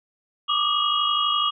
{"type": "tone cluster", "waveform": "sine", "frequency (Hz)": [1166, 1218, 2882, 3287], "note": ["D6", "D#6", "F#7", "G#7"], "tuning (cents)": [-13, -37, -46, -19], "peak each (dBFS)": -25, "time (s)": [0.48, 1.51], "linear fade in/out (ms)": 20, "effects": []}